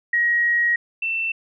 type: tone pair in turn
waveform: sine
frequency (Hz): 1894 / 2679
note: A#6 / E7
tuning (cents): +27 / +27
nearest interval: tritone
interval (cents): 600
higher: second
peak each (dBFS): -16 / -21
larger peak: first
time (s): 0.13-0.76 / 1.02-1.32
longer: first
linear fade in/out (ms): 5
effects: none